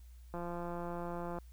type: click train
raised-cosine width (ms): 1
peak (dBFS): -28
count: 182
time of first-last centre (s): 0.34-1.386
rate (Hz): 173
effects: added 60 Hz sine -51 dBFS peak until 1.52 s + white hiss -70 dBFS RMS until 1.52 s